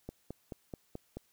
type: click train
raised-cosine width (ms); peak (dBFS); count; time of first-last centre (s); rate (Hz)
2; -27; 6; 0.09-1.17; 4.63
effects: white hiss -71 dBFS RMS until 1.32 s